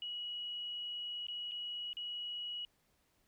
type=tone with dropouts; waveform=sine; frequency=2915 Hz; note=F#7; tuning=26 cents flat; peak=-39 dBFS; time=0.02-2.65 s; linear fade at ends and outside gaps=1 ms; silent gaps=1.268-1.284 / 1.512-1.518 / 1.931-1.969 s; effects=pink hiss -75 dBFS RMS until 3.27 s